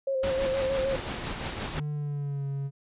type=tone with vibrato; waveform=sine; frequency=534 Hz; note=C5; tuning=35 cents sharp; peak=-25 dBFS; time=0.07-0.96 s; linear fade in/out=5 ms; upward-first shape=square; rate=6.4 Hz; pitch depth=29 cents each way
type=noise with tremolo; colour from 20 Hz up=pink; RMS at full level=-32 dBFS; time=0.23-1.8 s; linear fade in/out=5 ms; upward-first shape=sine; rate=5.9 Hz; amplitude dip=40%
type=tone with pitch glide; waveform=triangle; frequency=148.7 to 138.74 Hz; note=D3 to C#3; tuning=+22 to +2 cents; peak=-27 dBFS; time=1.73-2.71 s; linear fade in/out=50 ms; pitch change=-120 cents; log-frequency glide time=1.91-2.46 s
effects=resampled to 8000 Hz